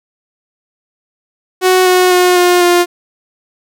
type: tone with pitch steps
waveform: sawtooth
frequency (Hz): 370 / 365.3 / 360.7 / 356.2 / 351.7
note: F#4 / F#4 / F#4 / F4 / F4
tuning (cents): 0 / -22 / -44 / +34 / +12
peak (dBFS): -3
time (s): 1.61-2.86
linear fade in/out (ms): 50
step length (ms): 250
effects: none